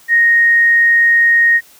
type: tone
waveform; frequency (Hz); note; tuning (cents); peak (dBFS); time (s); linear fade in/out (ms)
sine; 1864.7; A#6; 0; -7; 0.08-1.61; 50
effects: white hiss -45 dBFS RMS until 1.79 s